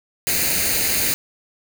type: noise with comb filter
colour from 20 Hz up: white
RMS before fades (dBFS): -20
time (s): 0.27-1.14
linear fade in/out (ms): 0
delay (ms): 0.45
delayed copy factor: +0.6
effects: none